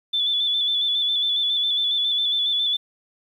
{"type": "tone with vibrato", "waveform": "sine", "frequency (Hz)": 3481, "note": "A7", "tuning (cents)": -19, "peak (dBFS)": -19, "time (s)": [0.13, 2.77], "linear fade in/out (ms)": 10, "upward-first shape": "square", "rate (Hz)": 7.3, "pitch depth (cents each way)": 30, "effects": ["9-bit"]}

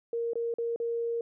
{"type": "tone with dropouts", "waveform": "sine", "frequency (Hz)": 466.2, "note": "A#4", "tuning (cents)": 0, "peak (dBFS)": -28, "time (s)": [0.13, 1.21], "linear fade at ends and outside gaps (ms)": 2, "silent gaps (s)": [[0.334, 0.355], [0.54, 0.584], [0.761, 0.8]], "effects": []}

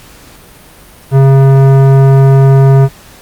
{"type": "tone with tanh clipping", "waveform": "sine", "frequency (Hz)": 135.6, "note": "C#3", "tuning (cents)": -38, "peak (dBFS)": -4, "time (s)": [1.11, 2.89], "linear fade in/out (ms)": 50, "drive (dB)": 16, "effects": ["pink hiss -37 dBFS RMS until 3.21 s", "Opus 48 kbps"]}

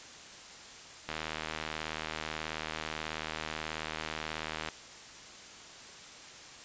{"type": "click train", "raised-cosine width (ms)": 0.3, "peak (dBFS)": -19, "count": 283, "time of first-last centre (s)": [1.09, 4.687], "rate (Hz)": 78.4, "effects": ["white hiss -49 dBFS RMS until 6.64 s", "resampled to 16000 Hz"]}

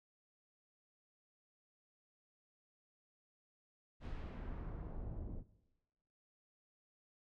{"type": "noise with low-pass filter sweep", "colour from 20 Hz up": "brown", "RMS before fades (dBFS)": -45, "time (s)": [4, 5.44], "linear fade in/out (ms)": 50, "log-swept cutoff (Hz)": [4200, 400], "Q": 0.86, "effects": ["noise-tail reverb RT60 1.0 s tail -18 dB re dry"]}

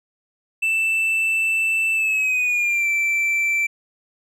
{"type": "tone with pitch glide", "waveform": "triangle", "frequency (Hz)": [2654, 2337], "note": ["E7", "D7"], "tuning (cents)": [11, -9], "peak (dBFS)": -16, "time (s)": [0.62, 3.67], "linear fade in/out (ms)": 10, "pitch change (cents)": -220, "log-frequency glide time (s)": [1.93, 2.88], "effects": []}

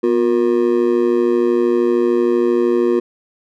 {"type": "tone with amplitude modulation", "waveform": "triangle", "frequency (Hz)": 358.3, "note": "F4", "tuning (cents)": 44, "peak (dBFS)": -6, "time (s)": [0.03, 3], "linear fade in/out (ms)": 10, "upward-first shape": "sine", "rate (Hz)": 113, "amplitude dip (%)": 100, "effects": []}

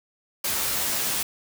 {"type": "noise with comb filter", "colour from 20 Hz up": "white", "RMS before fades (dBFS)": -26, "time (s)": [0.44, 1.23], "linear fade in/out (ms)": 5, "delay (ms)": 14, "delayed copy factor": 0.6, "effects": []}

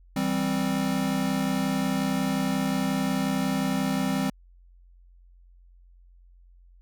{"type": "chord", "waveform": "square", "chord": "C major", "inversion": "first", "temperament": "equal", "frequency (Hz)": [164.81, 196, 261.6], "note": ["E3", "G3", "C4"], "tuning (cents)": [0, 0, 0], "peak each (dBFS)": [-33, -28, -28], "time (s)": [0.16, 4.3], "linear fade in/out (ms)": 5, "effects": ["added 44 Hz sine -51 dBFS peak until 6.81 s"]}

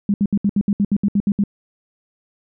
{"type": "tone bursts", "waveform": "sine", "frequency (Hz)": 202.3, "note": "G#3", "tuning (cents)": -45, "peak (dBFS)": -13, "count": 12, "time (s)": [0.09, 1.438], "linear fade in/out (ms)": 2, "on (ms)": 50, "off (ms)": 68, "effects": []}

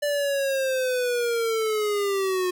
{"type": "linear sweep", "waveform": "square", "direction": "down", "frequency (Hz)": [587.3, 360.3], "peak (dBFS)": -23, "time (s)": [0.02, 2.51], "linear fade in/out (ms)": 10, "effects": []}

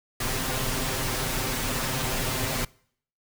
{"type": "noise with comb filter", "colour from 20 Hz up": "pink", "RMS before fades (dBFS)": -28, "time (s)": [0.2, 2.65], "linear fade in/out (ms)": 5, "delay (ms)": 7.7, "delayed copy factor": 0.75, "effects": ["noise-tail reverb RT60 0.6 s tail -24 dB re dry"]}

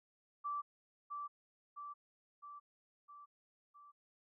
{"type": "tone with echo", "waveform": "sine", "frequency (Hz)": 1164, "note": "D6", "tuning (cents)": -16, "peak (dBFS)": -37, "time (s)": [0.44, 0.62], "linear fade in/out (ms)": 20, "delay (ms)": 660, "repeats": 5, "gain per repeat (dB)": -4, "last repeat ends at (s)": 3.92, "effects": []}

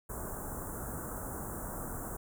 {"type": "band-stop noise", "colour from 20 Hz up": "pink", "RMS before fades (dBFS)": -40, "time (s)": [0.09, 2.17], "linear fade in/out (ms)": 10, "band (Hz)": [1500, 7400], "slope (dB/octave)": 48, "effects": []}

